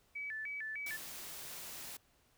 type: tone with vibrato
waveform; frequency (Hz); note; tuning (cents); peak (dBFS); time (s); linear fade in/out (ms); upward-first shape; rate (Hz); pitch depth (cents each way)
sine; 2000; B6; +21; -39; 0.15-0.97; 10; square; 3.3; 230
type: noise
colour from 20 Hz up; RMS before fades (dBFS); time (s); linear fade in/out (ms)
white; -47; 0.86-1.97; 5
effects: pink hiss -71 dBFS RMS until 2.37 s